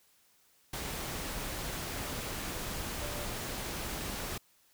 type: tone in noise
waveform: sine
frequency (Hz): 587.3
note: D5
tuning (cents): 0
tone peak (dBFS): -43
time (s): 3.01-3.25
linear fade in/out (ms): 5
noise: pink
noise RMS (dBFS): -38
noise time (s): 0.73-4.38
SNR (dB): -8
effects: white hiss -67 dBFS RMS until 4.73 s